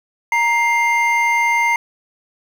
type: tone pair together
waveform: triangle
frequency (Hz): 935.4 / 2100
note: A#5 / C7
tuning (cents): +6 / +6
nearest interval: octave + major second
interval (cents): 1400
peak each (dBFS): -15 / -14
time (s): 0.32-1.76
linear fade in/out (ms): 2
effects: 7-bit